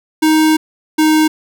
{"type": "tone pair in turn", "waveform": "square", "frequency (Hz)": [312.9, 311.2], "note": ["D#4", "D#4"], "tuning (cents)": [10, 0], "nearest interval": "unison", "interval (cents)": 10, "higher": "first", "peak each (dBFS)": -9, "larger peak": "neither", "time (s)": [[0.22, 0.57], [0.98, 1.28]], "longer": "first", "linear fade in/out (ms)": 10, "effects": []}